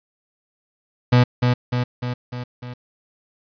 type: tone with echo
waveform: 35% pulse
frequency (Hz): 123.47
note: B2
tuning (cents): 0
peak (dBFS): -9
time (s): 1.12-1.24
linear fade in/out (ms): 10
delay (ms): 300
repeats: 5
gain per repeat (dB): -4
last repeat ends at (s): 2.74
effects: resampled to 11025 Hz + 8-bit